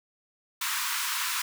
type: high-pass noise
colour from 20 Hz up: pink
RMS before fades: -30 dBFS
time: 0.61-1.42 s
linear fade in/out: 5 ms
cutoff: 950 Hz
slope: 96 dB/octave
effects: none